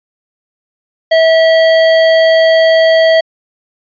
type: tone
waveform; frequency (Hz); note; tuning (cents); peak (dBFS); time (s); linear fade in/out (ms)
square; 649; E5; -27; -6; 1.11-3.21; 10
effects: resampled to 11025 Hz